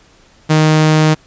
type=tone; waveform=sawtooth; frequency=155.56 Hz; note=D#3; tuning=in tune; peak=-4 dBFS; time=0.49-1.15 s; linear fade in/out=20 ms; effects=pink hiss -48 dBFS RMS until 1.26 s + resampled to 16000 Hz